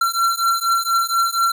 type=beating tone pair; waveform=square; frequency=1359 / 1363.2 Hz; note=F6 / F6; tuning=-48 / -42 cents; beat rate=4.2 Hz; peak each=-20 dBFS; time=0.01-1.52 s; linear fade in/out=5 ms; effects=none